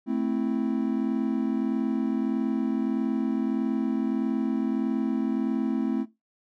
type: chord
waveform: triangle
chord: A minor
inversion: none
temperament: equal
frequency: 220 / 261.6 / 329.6 Hz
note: A3 / C4 / E4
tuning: 0 / 0 / 0 cents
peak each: -26 / -25 / -29 dBFS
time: 0.06-6.06 s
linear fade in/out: 50 ms
effects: noise-tail reverb RT60 0.2 s tail -17 dB re dry